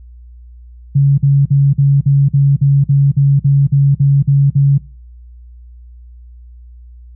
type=tone bursts; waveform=sine; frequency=139.7 Hz; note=C#3; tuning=14 cents sharp; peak=-6 dBFS; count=14; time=0.95-4.781 s; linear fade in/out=10 ms; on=230 ms; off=47 ms; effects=noise-tail reverb RT60 0.4 s tail -22 dB re dry + added 60 Hz sine -34 dBFS peak until 7.15 s